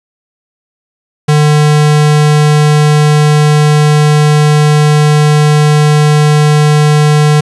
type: tone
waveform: square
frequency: 150 Hz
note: D3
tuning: 37 cents sharp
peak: -5 dBFS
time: 1.28-7.41 s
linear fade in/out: 10 ms
effects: resampled to 24000 Hz + 7-bit